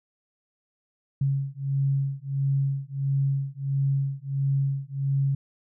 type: beating tone pair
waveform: sine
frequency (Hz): 136.9 / 138.4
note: C#3 / C#3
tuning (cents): -21 / -2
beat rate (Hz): 1.5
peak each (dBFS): -26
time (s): 1.21-5.35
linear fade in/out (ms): 5
effects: none